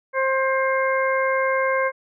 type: harmonic tone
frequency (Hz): 530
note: C5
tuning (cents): +22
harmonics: 1 / 2 / 3 / 4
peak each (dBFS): -21 / -24 / -26 / -27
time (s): 0.13-1.92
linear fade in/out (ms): 50
effects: none